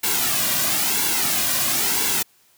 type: noise with flanger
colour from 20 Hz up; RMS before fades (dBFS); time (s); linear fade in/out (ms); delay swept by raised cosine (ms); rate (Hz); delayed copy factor
white; -21; 0.03-2.23; 10; 1.6 to 2.32; 1; -0.65
effects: white hiss -58 dBFS RMS until 2.57 s + high-pass 60 Hz 12 dB/octave